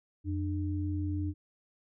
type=tone pair together; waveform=sine; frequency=89.34 / 300.5 Hz; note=F2 / D4; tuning=+40 / +40 cents; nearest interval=octave + major sixth; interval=2100 cents; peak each=-31 / -35 dBFS; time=0.24-1.34 s; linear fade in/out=50 ms; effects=none